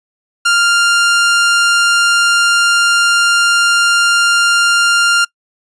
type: tone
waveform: sawtooth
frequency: 1396.9 Hz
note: F6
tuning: in tune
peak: -5 dBFS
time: 0.45-5.25 s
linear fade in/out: 10 ms
effects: noise-tail reverb RT60 0.1 s tail -25 dB re dry + resampled to 22050 Hz